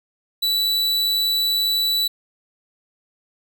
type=tone; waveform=45% pulse; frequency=3951 Hz; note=B7; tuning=in tune; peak=-18 dBFS; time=0.42-2.08 s; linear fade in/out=10 ms; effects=none